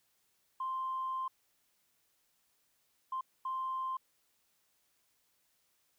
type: tone bursts at uneven times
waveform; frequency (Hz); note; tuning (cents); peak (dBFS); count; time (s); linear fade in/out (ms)
sine; 1046.5; C6; 0; -33; 3; 0.6-1.28 / 3.12-3.21 / 3.45-3.97; 5
effects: tanh soft clip ceiling -29 dBFS + white hiss -75 dBFS RMS until 5.98 s